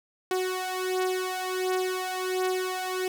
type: beating tone pair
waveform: sawtooth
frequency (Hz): 370 / 371.4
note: F#4 / F#4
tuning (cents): 0 / +7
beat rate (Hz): 1.4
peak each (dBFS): -25 / -27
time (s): 0.31-3.08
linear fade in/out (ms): 2
effects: none